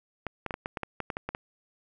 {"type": "clicks", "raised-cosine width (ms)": 0.5, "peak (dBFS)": -17, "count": 12, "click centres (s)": [0.267, 0.463, 0.508, 0.541, 0.659, 0.772, 0.833, 1.003, 1.102, 1.169, 1.29, 1.349], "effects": []}